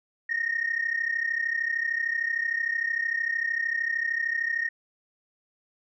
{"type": "tone pair together", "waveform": "sine", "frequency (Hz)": [1837, 1870.2], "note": ["A#6", "A#6"], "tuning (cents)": [-26, 5], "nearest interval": "unison", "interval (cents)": 31, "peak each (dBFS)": -27, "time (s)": [0.29, 4.69], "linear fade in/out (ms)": 10, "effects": ["tanh soft clip ceiling -19 dBFS"]}